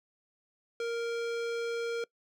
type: tone with hard clipping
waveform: sine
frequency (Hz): 466.2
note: A#4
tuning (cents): 0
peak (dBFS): -33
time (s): 0.8-2.04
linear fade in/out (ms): 2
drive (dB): 18
effects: noise-tail reverb RT60 0.1 s tail -23 dB re dry